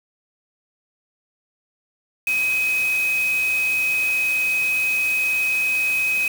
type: tone in noise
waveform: sine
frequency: 2529 Hz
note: D#7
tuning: 28 cents sharp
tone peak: -18 dBFS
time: 2.27-6.28 s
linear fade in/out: 2 ms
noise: white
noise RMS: -33 dBFS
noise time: 2.27-6.28 s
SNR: +12 dB
effects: none